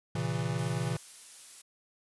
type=chord; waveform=square; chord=A# diminished; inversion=none; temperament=equal with one note detuned; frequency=116.54 / 135.97 / 164.81 Hz; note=A#2 / C#3 / E3; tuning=0 / -33 / 0 cents; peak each=-35 dBFS; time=0.15-0.97 s; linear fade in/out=5 ms
type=noise; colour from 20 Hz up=blue; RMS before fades=-47 dBFS; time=0.58-1.62 s; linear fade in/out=10 ms
effects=resampled to 24000 Hz